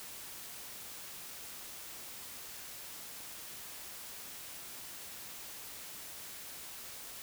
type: silence
effects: white hiss -47 dBFS RMS until 7.22 s